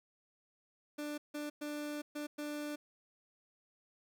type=tone bursts at uneven times; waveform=30% pulse; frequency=295.8 Hz; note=D4; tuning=13 cents sharp; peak=-36 dBFS; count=5; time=0.98-1.18 / 1.34-1.5 / 1.61-2.02 / 2.15-2.27 / 2.38-2.76 s; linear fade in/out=10 ms; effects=none